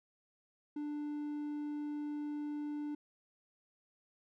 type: tone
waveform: triangle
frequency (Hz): 295.5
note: D4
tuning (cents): +11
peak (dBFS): -35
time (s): 0.76-2.95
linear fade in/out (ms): 5
effects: none